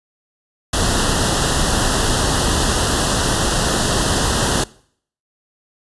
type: band-stop noise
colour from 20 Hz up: pink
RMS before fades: -17 dBFS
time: 0.73-4.64 s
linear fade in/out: 5 ms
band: 1900 to 2700 Hz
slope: 96 dB/octave
effects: noise-tail reverb RT60 0.6 s tail -22 dB re dry + resampled to 24000 Hz